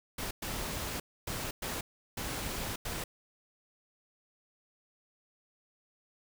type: noise bursts at uneven times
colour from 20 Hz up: pink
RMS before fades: -37 dBFS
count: 6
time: 0.18-0.31 / 0.42-1 / 1.27-1.51 / 1.62-1.81 / 2.17-2.76 / 2.85-3.04 s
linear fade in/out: 5 ms
effects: none